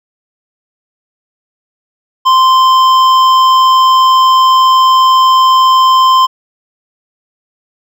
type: tone with hard clipping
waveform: triangle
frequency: 1041 Hz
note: C6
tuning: 9 cents flat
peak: -6 dBFS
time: 2.25-6.27 s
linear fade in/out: 20 ms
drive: 13 dB
effects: none